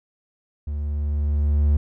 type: tone with level ramp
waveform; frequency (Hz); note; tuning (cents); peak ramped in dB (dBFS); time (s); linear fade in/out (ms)
triangle; 73.42; D2; 0; -23 to -12; 0.67-1.77; 5
effects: none